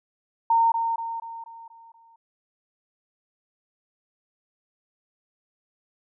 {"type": "tone with echo", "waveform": "sine", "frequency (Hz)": 917, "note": "A#5", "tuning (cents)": -29, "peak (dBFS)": -16, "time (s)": [0.5, 0.72], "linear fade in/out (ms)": 5, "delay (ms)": 240, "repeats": 6, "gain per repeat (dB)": -6, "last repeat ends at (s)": 2.16, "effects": []}